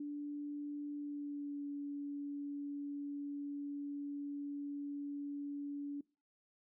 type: tone with pitch glide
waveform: sine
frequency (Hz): 291.2 to 286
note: D4 to D4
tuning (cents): -15 to -46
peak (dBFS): -39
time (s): 0-6.01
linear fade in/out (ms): 5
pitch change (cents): -31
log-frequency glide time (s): 0.95-1.65
effects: noise-tail reverb RT60 0.3 s tail -22 dB re dry